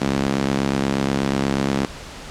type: tone with high-pass filter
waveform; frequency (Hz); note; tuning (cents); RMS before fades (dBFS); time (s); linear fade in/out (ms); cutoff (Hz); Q
sawtooth; 68.3; C#2; -25; -21; 0.01-1.85; 0; 210; 1.6
effects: pink hiss -36 dBFS RMS until 2.3 s + low-pass 7000 Hz 12 dB/octave